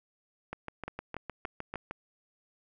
two click trains, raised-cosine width 0.5 ms, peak -22 / -22 dBFS, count 10 / 4, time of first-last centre 0.53-1.91 / 0.88-1.74 s, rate 6.52 / 3.49 Hz, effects none

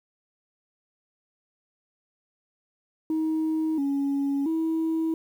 sine tone with pitch steps, 316.3 / 279.2 / 323.2 Hz, D#4 / C#4 / E4, +29 / +13 / -34 cents, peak -21 dBFS, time 3.1-5.14 s, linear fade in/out 2 ms, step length 680 ms, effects tanh soft clip ceiling -21 dBFS + 9-bit

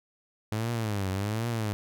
sawtooth tone with vibrato, 105.5 Hz, G#2, 28 cents sharp, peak -24 dBFS, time 0.52-1.73 s, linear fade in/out 0 ms, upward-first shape triangle, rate 1.3 Hz, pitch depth 220 cents each way, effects none

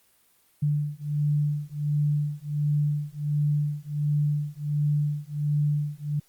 sine beating tone pair, 146.83 / 148.23 Hz, D3 / D3, 0 / +16 cents, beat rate 1.4 Hz, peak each -26 dBFS, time 0.62-6.2 s, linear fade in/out 10 ms, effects white hiss -63 dBFS RMS until 6.28 s + Opus 32 kbps

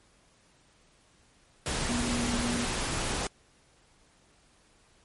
sine tone in noise, 240 Hz, B3, 49 cents flat, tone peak -30 dBFS, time 1.89-2.65 s, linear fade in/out 2 ms, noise pink, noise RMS -31 dBFS, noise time 1.66-3.27 s, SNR -2 dB, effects pink hiss -63 dBFS RMS until 5.04 s + MP3 48 kbps

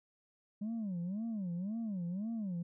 sine tone with vibrato, 198.8 Hz, G3, 25 cents sharp, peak -33 dBFS, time 0.61-2.63 s, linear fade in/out 10 ms, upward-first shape sine, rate 1.9 Hz, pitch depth 260 cents each way, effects tanh soft clip ceiling -34 dBFS

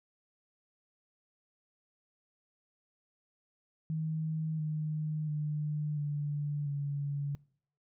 sine tone with pitch steps, 157.9 / 153.94 / 150.07 / 146.31 / 142.64 Hz, D#3 / D#3 / D3 / D3 / C#3, +26 / -18 / +38 / -6 / +50 cents, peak -31 dBFS, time 3.9-7.35 s, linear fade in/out 0 ms, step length 690 ms, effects noise-tail reverb RT60 0.6 s tail -24 dB re dry

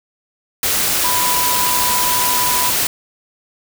sine tone in noise, 987.8 Hz, B5, in tune, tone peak -19 dBFS, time 1.04-2.7 s, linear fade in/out 2 ms, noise white, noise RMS -17 dBFS, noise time 0.63-2.87 s, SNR -5 dB, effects none

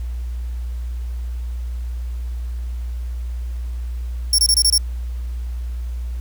25% pulse tone bursts, 5480 Hz, F8, 34 cents flat, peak -7 dBFS, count 6, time 4.33-4.779 s, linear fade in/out 2 ms, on 54 ms, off 25 ms, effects added 60 Hz sine -23 dBFS peak until 6.2 s + pink hiss -50 dBFS RMS until 6.2 s

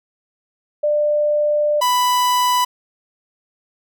sine / 45% pulse tone pair in turn, 595 / 991.7 Hz, D5 / B5, +22 / +7 cents, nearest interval major sixth, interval 885 cents, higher second, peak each -14 dBFS, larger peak neither, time 0.83-1.81 / 1.81-2.65 s, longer first, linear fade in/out 10 ms, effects none

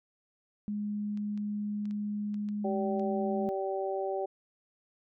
sine tone, 207.7 Hz, G#3, in tune, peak -31 dBFS, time 0.68-3.49 s, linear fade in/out 0 ms
clicks, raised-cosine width 0.2 ms, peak -38 dBFS, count 7, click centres 1.174 / 1.376 / 1.855 / 1.91 / 2.343 / 2.488 / 2.996 s
harmonic tone, 193 Hz, G3, 27 cents flat, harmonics 2 / 3 / 4, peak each -33 / -35 / -36 dBFS, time 2.64-4.26 s, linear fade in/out 10 ms
effects none

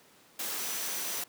sine tone in noise, 5920 Hz, F#8, in tune, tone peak -42 dBFS, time 0.58-1.21 s, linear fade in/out 5 ms, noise white, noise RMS -35 dBFS, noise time 0.39-1.24 s, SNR -10 dB, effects pink hiss -59 dBFS RMS until 1.28 s + high-pass 200 Hz 12 dB/octave

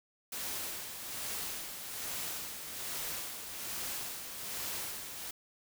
white noise with tremolo, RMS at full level -38 dBFS, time 0.32-5.31 s, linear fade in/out 5 ms, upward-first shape sine, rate 1.2 Hz, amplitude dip 50%, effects none

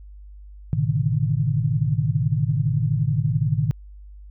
sine tone cluster, 108.5 / 126.7 / 144.2 / 156 Hz, A2 / B2 / D3 / D#3, -24 / +45 / -31 / +5 cents, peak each -24 dBFS, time 0.73-3.71 s, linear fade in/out 0 ms, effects added 50 Hz sine -39 dBFS peak until 4.3 s

